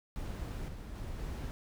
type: noise with level steps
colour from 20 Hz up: brown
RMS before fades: -39 / -44 / -41 / -39 dBFS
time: 0.16-1.51 s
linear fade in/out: 0 ms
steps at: 0.68 / 0.95 / 1.19 s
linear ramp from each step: 5 ms
effects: none